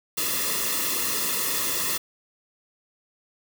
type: noise with comb filter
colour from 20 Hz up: white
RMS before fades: -26 dBFS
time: 0.17-1.98 s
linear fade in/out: 10 ms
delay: 1.3 ms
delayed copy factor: -0.85
effects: none